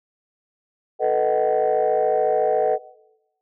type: chord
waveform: sine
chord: B dominant seventh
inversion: third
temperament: equal with one note detuned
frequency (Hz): 440 / 493.9 / 622.3 / 750.3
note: A4 / B4 / D#5 / F#5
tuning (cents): 0 / 0 / 0 / +24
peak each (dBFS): -21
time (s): 0.99-2.79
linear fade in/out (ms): 50
effects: noise-tail reverb RT60 0.9 s tail -20 dB re dry + tanh soft clip ceiling -11 dBFS